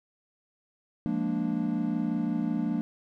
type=chord; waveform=triangle; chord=Bb dominant seventh; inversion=second; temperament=equal; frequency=174.61 / 207.7 / 233.1 / 293.7 Hz; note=F3 / Ab3 / Bb3 / D4; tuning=0 / 0 / 0 / 0 cents; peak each=-31 / -31 / -28 / -30 dBFS; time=1.06-2.81 s; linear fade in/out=0 ms; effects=none